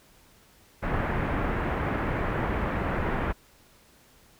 pink low-pass noise, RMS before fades -28 dBFS, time 0.82-3.33 s, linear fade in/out 20 ms, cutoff 2000 Hz, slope 24 dB/octave, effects pink hiss -58 dBFS RMS until 4.39 s

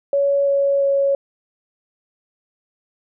sine tone with pitch steps, 561 / 557.8 / 554.6 Hz, C#5 / C#5 / C#5, +21 / +11 / +1 cents, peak -14 dBFS, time 0.13-1.15 s, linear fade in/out 2 ms, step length 340 ms, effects none

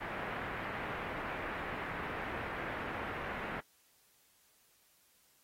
white low-pass noise, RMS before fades -41 dBFS, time 0-3.61 s, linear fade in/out 20 ms, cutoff 2000 Hz, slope 24 dB/octave, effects white hiss -69 dBFS RMS until 5.43 s + AAC 48 kbps

